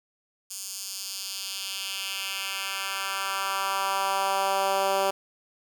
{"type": "tone with high-pass filter sweep", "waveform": "10% pulse", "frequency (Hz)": 194.6, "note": "G3", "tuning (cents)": -12, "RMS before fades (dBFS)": -29, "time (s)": [0.5, 5.11], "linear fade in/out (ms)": 10, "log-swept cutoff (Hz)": [6700, 510], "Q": 1.5, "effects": []}